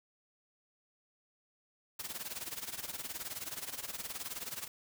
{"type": "noise with tremolo", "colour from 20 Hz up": "white", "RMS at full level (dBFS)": -39, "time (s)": [1.99, 4.68], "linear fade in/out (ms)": 5, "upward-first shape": "sine", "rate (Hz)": 19, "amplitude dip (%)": 80, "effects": []}